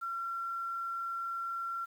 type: tone with quantisation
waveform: sine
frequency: 1364 Hz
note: F6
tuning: 41 cents flat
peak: -34 dBFS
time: 0.01-1.86 s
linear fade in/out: 20 ms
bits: 10
effects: none